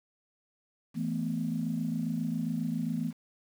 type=chord; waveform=sine; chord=E suspended fourth; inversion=none; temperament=just; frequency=164.81 / 219.8 / 247.2 Hz; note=E3 / A3 / B3; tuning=0 / -2 / +2 cents; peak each=-33 dBFS; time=0.94-3.13 s; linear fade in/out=50 ms; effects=tanh soft clip ceiling -20 dBFS + 9-bit